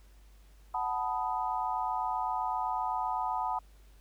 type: chord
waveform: sine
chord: B dominant seventh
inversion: second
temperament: equal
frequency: 740 / 880 / 987.8 / 1244.5 Hz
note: F#5 / A5 / B5 / D#6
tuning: 0 / 0 / 0 / 0 cents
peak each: -35 / -34 / -34 / -39 dBFS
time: 0.74-3.59 s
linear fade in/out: 5 ms
effects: added 50 Hz sine -54 dBFS peak until 4 s + pink hiss -66 dBFS RMS until 4 s